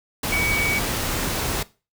sine tone in noise, 2262 Hz, C#7, 34 cents sharp, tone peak -21 dBFS, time 0.32-0.79 s, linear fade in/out 5 ms, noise pink, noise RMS -25 dBFS, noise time 0.23-1.63 s, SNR +1 dB, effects noise-tail reverb RT60 0.3 s tail -19 dB re dry

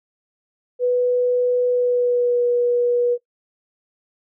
sine tone with pitch glide, 493.9 to 484.3 Hz, B4 to B4, 0 to -34 cents, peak -15 dBFS, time 0.79-3.18 s, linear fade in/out 50 ms, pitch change -34 cents, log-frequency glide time 1.69-2.44 s, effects noise-tail reverb RT60 0.1 s tail -20 dB re dry

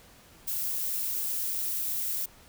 violet noise, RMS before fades -31 dBFS, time 0.47-2.26 s, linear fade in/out 10 ms, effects pink hiss -55 dBFS RMS until 2.48 s

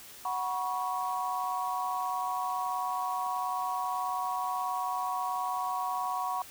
sine chord, F# suspended fourth, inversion none, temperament equal with one note detuned, 740 / 970.2 / 1108.7 Hz, F#5 / B5 / C#6, 0 / -31 / 0 cents, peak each -34 dBFS, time 0.25-6.42 s, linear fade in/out 2 ms, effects white hiss -49 dBFS RMS until 6.5 s

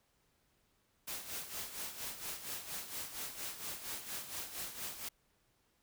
white noise with tremolo, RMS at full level -41 dBFS, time 1.07-5.09 s, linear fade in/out 10 ms, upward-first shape sine, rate 4.3 Hz, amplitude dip 65%, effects pink hiss -75 dBFS RMS until 5.82 s

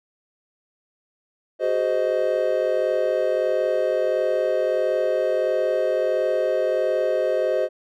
triangle chord, Ab dominant seventh, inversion third, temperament just, 373.8 / 415.3 / 519.1 / 623 Hz, Gb4 / Ab4 / C5 / Eb5, +18 / 0 / -14 / +2 cents, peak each -25 / -27 / -21 / -21 dBFS, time 1.59-7.69 s, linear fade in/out 50 ms, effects none

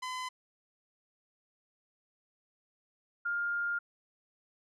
sawtooth / sine tone pair in turn, 1016 / 1407 Hz, B5 / F6, +49 / +12 cents, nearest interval tritone, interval 563 cents, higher second, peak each -32 / -30 dBFS, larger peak second, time 0.02-0.29 / 3.25-3.79 s, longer second, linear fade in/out 10 ms, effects low-pass 8000 Hz 12 dB/octave

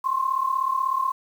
sine tone pair together, 1046.7 / 1083 Hz, C6 / C#6, 0 / -41 cents, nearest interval minor second, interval 59 cents, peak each -23 / -25 dBFS, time 0.04-1.12 s, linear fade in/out 10 ms, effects 8-bit

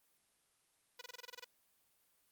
5% pulse tone bursts, 492.2 Hz, B4, 6 cents flat, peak -35 dBFS, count 10, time 0.99-1.445 s, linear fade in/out 5 ms, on 23 ms, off 25 ms, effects white hiss -75 dBFS RMS until 2.31 s + Opus 32 kbps

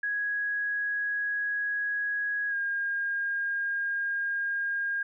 sine tone with pitch glide, 1661.2 to 1617.6 Hz, G#6 to G#6, 0 to -46 cents, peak -27 dBFS, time 0.03-5.03 s, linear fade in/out 5 ms, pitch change -46 cents, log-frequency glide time 2.49-2.55 s, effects none

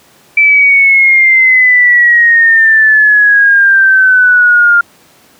sine exponential sweep, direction down, 2328 to 1400 Hz, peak -3 dBFS, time 0.37-4.81 s, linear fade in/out 5 ms, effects pink hiss -44 dBFS RMS until 5.39 s + high-pass 150 Hz 12 dB/octave

